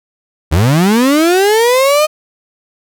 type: linear sweep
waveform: 35% pulse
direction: up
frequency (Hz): 69.3 to 622.3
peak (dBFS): -6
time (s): 0.51-2.07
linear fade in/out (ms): 20
effects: none